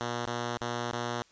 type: tone with dropouts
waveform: 5% pulse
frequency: 120 Hz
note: B2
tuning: 49 cents flat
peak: -20 dBFS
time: 0.01-1.22 s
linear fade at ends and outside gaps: 0 ms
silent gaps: 0.253-0.27 / 0.574-0.611 / 0.913-0.929 s
effects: white hiss -62 dBFS RMS until 1.31 s + resampled to 16000 Hz

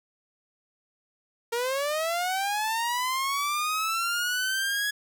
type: linear sweep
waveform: sawtooth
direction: up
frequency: 460 to 1684 Hz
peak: -22 dBFS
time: 1.52-4.91 s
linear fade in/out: 10 ms
effects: none

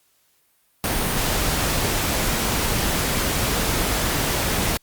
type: noise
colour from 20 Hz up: pink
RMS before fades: -22 dBFS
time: 0.84-4.77 s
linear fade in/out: 0 ms
effects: white hiss -63 dBFS RMS until 4.82 s + Opus 48 kbps

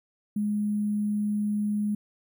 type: tone with sample-and-hold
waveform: sine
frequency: 208.3 Hz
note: G#3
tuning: 5 cents sharp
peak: -24 dBFS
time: 0.36-1.95 s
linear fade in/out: 5 ms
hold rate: 11025 Hz
effects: none

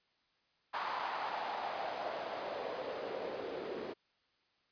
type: noise with band-pass filter sweep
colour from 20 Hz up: white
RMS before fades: -40 dBFS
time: 0.73-3.94 s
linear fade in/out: 20 ms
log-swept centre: 1000 to 390 Hz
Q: 3.2
effects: white hiss -75 dBFS RMS until 4.71 s + resampled to 11025 Hz

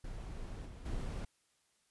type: noise with level steps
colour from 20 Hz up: brown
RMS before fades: -44 / -48 / -39 dBFS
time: 0.04-1.25 s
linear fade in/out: 5 ms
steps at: 0.65 / 0.85 s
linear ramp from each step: 10 ms
effects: white hiss -75 dBFS RMS until 1.9 s + resampled to 24000 Hz

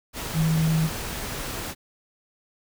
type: tone in noise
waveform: sine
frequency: 159.7 Hz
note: D#3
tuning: 45 cents sharp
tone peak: -19 dBFS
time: 0.33-0.9 s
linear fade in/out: 50 ms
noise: pink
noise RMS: -32 dBFS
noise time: 0.13-1.75 s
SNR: +10 dB
effects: none

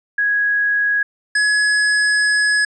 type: tone pair in turn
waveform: sine / square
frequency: 1661.2 / 1688.3 Hz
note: G#6 / G#6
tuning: 0 / +28 cents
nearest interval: unison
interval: 28 cents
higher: second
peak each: -14 dBFS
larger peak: neither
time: 0.18-1.03 / 1.35-2.65 s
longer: second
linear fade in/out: 5 ms
effects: resampled to 22050 Hz

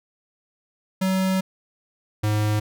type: tone pair in turn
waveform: square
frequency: 188.9 / 106.02 Hz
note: F#3 / G#2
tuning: +36 / +36 cents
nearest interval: minor seventh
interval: 1000 cents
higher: first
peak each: -20 dBFS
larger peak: neither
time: 1.01-1.41 / 2.23-2.6 s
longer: first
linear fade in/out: 10 ms
effects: none

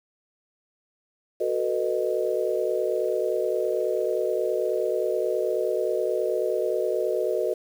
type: chord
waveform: sine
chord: B dominant seventh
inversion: second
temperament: just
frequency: 370.4 / 444.5 / 493.9 / 617.4 Hz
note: F#4 / A4 / B4 / D#5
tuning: +2 / +18 / 0 / -14 cents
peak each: -28 dBFS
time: 1.4-7.54 s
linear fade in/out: 10 ms
effects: 8-bit

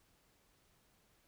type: silence
effects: pink hiss -72 dBFS RMS until 1.27 s

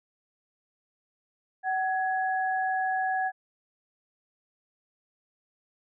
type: tone pair together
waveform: sine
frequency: 754.5 / 1672 Hz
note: F#5 / G#6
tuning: +34 / +11 cents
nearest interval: octave + major second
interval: 1377 cents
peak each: -26 / -31 dBFS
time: 1.63-3.32 s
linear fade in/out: 50 ms
effects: none

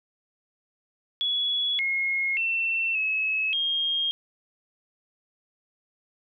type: tone with pitch steps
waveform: sine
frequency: 3381 / 2158 / 2691 / 2579 / 3232 Hz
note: G#7 / C#7 / E7 / E7 / G#7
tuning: +30 / -47 / +35 / -39 / -48 cents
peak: -23 dBFS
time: 1.21-4.11 s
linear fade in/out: 0 ms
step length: 580 ms
effects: none

